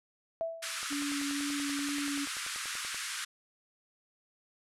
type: tone with exponential decay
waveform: sine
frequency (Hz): 659.3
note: E5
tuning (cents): 0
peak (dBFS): -28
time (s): 0.41-0.86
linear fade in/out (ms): 0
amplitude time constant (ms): 97
type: band-pass noise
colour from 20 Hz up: pink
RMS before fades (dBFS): -38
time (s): 0.62-3.25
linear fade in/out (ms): 10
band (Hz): 1200 to 11000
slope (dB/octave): 48
type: click train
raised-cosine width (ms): 0.5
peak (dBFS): -31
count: 23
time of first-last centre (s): 0.83-2.945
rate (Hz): 10.4
type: tone with vibrato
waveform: sine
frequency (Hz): 285.1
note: C#4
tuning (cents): +49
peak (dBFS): -33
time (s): 0.9-2.26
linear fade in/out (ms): 20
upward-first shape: sine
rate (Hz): 2.1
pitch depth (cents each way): 11
effects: none